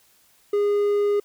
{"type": "tone", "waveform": "triangle", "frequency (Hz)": 410, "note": "G#4", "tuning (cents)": -22, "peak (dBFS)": -16, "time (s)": [0.53, 1.2], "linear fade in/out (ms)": 5, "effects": ["white hiss -59 dBFS RMS until 1.24 s"]}